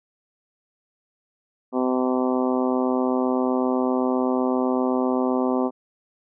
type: harmonic tone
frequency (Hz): 127.8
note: C3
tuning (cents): -40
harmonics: 2 / 3 / 4 / 5 / 6 / 7 / 8 / 9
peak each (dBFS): -22 / -26 / -28 / -30 / -32 / -33 / -34 / -35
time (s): 1.72-5.71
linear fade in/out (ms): 50
effects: none